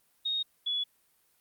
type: tone pair in turn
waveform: sine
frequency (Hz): 3729 / 3404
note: A#7 / G#7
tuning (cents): 0 / +42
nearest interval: major second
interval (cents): 158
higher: first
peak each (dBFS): -28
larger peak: neither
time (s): 0.25-0.43 / 0.66-0.84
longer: neither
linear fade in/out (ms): 10
effects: white hiss -69 dBFS RMS until 1.4 s + Opus 32 kbps